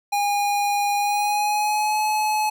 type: tone with pitch glide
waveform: square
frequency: 816 to 854.6 Hz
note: G#5 to G#5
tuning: -31 to +49 cents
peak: -20 dBFS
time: 0.12-2.5 s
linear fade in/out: 10 ms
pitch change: +80 cents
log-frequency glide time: 0.96-2.01 s
effects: none